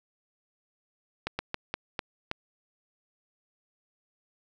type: slowing click train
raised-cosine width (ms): 0.3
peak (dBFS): -14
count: 6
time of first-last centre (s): 1.27-2.314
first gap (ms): 120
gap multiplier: 1.28
effects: none